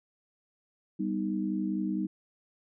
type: chord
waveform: sine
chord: G augmented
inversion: none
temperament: equal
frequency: 196 / 246.9 / 311.1 Hz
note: G3 / B3 / D#4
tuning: 0 / 0 / 0 cents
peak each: -31 / -36 / -32 dBFS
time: 0.99-2.07 s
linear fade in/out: 10 ms
effects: none